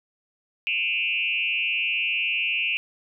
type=tone with frequency modulation; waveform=sine; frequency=2608 Hz; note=E7; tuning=19 cents flat; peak=-22 dBFS; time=0.67-2.77 s; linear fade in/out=0 ms; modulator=179 Hz; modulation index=1.4; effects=none